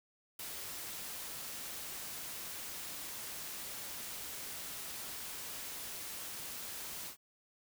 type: noise with ADSR envelope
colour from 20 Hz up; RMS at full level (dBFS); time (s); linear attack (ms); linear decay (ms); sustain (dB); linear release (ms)
white; -41; 0.39-7.17; 6; 3; -3; 98
effects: none